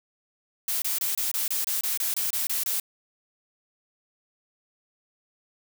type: noise bursts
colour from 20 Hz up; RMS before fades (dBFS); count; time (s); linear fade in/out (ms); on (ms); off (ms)
blue; -27; 13; 0.68-2.8; 2; 140; 25
effects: none